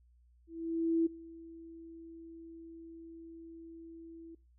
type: tone with ADSR envelope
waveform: sine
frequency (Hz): 329.9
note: E4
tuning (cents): +1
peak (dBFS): -25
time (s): 0.47-4.35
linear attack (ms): 590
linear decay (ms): 12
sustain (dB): -22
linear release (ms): 5
effects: noise-tail reverb RT60 0.3 s tail -22 dB re dry + added 60 Hz sine -62 dBFS peak until 4.58 s